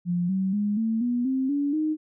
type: tone with pitch steps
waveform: sine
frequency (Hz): 175.7 / 190.5 / 206.5 / 223.9 / 242.8 / 263.3 / 285.4 / 309.5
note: F3 / G3 / G#3 / A3 / B3 / C4 / D4 / D#4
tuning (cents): +11 / -49 / -10 / +30 / -29 / +11 / -49 / -9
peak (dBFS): -22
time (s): 0.05-1.97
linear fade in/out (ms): 50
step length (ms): 240
effects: none